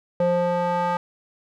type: tone with band-pass filter sweep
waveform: square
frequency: 175.6 Hz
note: F3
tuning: 10 cents sharp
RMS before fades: -22 dBFS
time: 0.2-0.97 s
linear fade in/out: 2 ms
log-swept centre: 520 to 980 Hz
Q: 2.4
effects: none